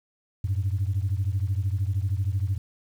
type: beating tone pair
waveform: sine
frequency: 92.5 / 105.5 Hz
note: F#2 / G#2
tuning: 0 / +28 cents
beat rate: 13 Hz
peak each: -24 / -26 dBFS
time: 0.44-2.58 s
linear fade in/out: 5 ms
effects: tanh soft clip ceiling -18 dBFS + 9-bit